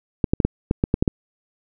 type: clicks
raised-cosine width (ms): 3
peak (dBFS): -4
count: 9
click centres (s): 0.242 / 0.335 / 0.402 / 0.45 / 0.711 / 0.839 / 0.941 / 1.025 / 1.078
effects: none